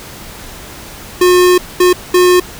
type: tone bursts at uneven times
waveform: square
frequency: 360.4 Hz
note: F#4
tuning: 45 cents flat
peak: -6 dBFS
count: 3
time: 1.21-1.58 / 1.8-1.93 / 2.14-2.4 s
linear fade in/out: 5 ms
effects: pink hiss -31 dBFS RMS until 2.59 s